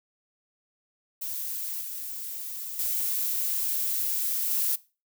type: noise with level steps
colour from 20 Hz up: violet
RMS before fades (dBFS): -33 / -36 / -28 / -26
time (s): 1.21-4.76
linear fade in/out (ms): 10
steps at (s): 1.81 / 2.79 / 4.51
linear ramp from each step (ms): 2
effects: noise-tail reverb RT60 0.3 s tail -19 dB re dry